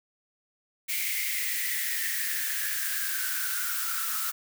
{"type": "noise with high-pass filter sweep", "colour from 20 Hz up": "blue", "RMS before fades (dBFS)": -30, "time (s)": [0.88, 4.32], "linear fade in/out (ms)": 20, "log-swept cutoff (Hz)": [2200, 1300], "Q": 9.9, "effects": []}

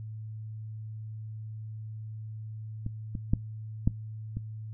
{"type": "clicks", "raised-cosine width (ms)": 5, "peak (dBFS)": [-22, -21, -11, -11, -22], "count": 5, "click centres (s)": [2.864, 3.152, 3.335, 3.875, 4.37], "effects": ["noise-tail reverb RT60 0.2 s tail -21 dB re dry", "added 109 Hz sine -37 dBFS peak until 4.73 s"]}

